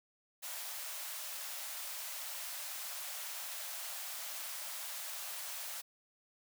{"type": "high-pass noise", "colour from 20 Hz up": "white", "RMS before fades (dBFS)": -43, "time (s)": [0.42, 5.82], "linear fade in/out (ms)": 20, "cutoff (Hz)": 550, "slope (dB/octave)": 96, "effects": []}